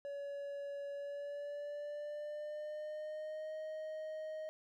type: tone with pitch glide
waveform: triangle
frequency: 566 to 624.4 Hz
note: C#5 to D#5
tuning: +36 to +6 cents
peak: -39 dBFS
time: 0.05-4.49 s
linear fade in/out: 0 ms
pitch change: +170 cents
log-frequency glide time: 0.92-3.54 s
effects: none